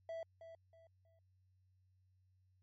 triangle tone with echo, 658 Hz, E5, 3 cents flat, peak -40 dBFS, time 0.09-0.23 s, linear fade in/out 2 ms, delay 320 ms, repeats 3, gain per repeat -10 dB, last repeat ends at 1.19 s, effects added 93 Hz sine -70 dBFS peak until 2.62 s + MP3 32 kbps

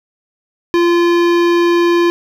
sine tone with hard clipping, 344.7 Hz, F4, 23 cents flat, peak -11 dBFS, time 0.74-2.1 s, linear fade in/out 0 ms, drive 18 dB, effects none

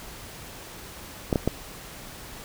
clicks, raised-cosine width 2 ms, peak -8 dBFS, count 3, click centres 1.328 / 1.358 / 1.476 s, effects pink hiss -42 dBFS RMS until 2.44 s

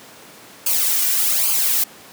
blue noise with flanger, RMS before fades -18 dBFS, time 0.66-1.84 s, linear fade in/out 5 ms, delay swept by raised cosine 0.53 to 2.33 ms, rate 1.2 Hz, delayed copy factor -0.7, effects pink hiss -42 dBFS RMS until 2.12 s + high-pass 200 Hz 12 dB/octave

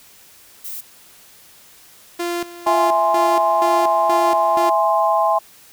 violet noise, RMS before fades -30 dBFS, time 0.64-0.81 s, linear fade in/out 10 ms
sawtooth tone with tremolo, 346.3 Hz, F4, 15 cents flat, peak -17 dBFS, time 2.19-4.7 s, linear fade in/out 10 ms, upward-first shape square, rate 2.1 Hz, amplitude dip 80%
sine chord, E augmented, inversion none, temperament equal, 659.3 / 830.6 / 1046.5 Hz, E5 / G#5 / B#5, 0 / 0 / 0 cents, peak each -18 dBFS, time 2.66-5.39 s, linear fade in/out 10 ms
effects white hiss -47 dBFS RMS until 5.72 s

